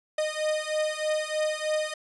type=beating tone pair; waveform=45% pulse; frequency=614 / 617.2 Hz; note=D#5 / D#5; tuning=-23 / -14 cents; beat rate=3.2 Hz; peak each=-29 dBFS; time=0.18-1.94 s; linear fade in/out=5 ms; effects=resampled to 24000 Hz